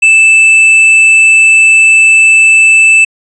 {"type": "tone with tanh clipping", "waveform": "sine", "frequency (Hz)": 2637, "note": "E7", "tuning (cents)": 0, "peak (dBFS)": -3, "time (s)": [0.02, 3.05], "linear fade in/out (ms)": 10, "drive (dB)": 7, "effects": ["resampled to 24000 Hz"]}